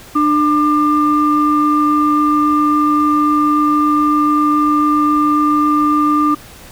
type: tone pair together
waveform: sine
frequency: 298.8 / 1195 Hz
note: D4 / D6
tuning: +30 / +30 cents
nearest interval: 2 octaves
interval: 2400 cents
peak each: -12 dBFS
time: 0.15-6.35 s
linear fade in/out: 10 ms
effects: tanh soft clip ceiling -3 dBFS + pink hiss -38 dBFS RMS until 6.71 s